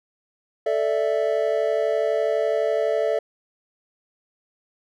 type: chord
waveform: triangle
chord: A suspended fourth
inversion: none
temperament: equal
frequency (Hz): 440 / 587.3 / 659.3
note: A4 / D5 / E5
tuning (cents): 0 / 0 / 0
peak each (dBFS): -22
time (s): 0.66-3.19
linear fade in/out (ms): 5
effects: none